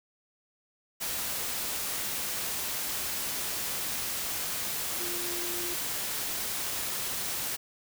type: tone in noise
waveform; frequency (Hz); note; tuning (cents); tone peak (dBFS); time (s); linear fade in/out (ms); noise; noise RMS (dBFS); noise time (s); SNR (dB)
sine; 349.2; F4; 0; -39; 4.99-5.75; 20; white; -33; 1-7.57; -9
effects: none